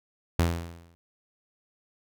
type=tone with exponential decay; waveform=sawtooth; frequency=84.6 Hz; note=E2; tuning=45 cents sharp; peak=-15 dBFS; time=0.39-0.95 s; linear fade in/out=0 ms; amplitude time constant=120 ms; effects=none